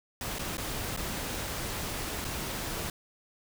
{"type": "noise with dropouts", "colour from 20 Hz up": "pink", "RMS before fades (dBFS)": -35, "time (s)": [0.21, 2.9], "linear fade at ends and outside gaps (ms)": 2, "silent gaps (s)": [[0.386, 0.392], [0.571, 0.58], [0.965, 0.973], [2.245, 2.249]], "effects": []}